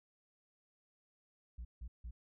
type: tone bursts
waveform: sine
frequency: 58.27 Hz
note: A#1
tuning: in tune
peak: -40 dBFS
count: 3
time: 1.58-2.11 s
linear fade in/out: 10 ms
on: 70 ms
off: 160 ms
effects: tanh soft clip ceiling -42 dBFS